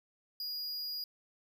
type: tone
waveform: square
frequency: 4877 Hz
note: D#8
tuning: 35 cents flat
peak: -37 dBFS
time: 0.4-1.04 s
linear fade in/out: 2 ms
effects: none